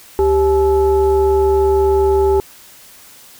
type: tone with frequency modulation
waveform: sine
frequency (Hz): 392.7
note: G4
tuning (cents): +3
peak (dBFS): -10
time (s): 0.19-2.4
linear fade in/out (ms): 0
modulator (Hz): 463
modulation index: 0.67
effects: white hiss -42 dBFS RMS until 3.39 s